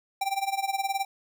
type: tone with tremolo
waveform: square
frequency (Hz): 784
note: G5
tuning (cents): 0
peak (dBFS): -24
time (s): 0.21-1.05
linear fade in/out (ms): 5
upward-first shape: sine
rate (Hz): 19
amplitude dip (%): 85
effects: none